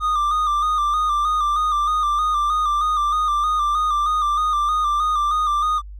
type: tone with vibrato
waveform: triangle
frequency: 1208 Hz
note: D6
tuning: 48 cents sharp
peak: -15 dBFS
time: 0-5.82 s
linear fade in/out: 50 ms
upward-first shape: square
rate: 3.2 Hz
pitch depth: 39 cents each way
effects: added 50 Hz sine -33 dBFS peak until 5.99 s